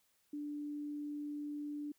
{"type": "tone", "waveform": "sine", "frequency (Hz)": 293.7, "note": "D4", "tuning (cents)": 0, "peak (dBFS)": -39, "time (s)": [0.33, 1.92], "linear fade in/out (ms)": 5, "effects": ["white hiss -75 dBFS RMS until 1.98 s"]}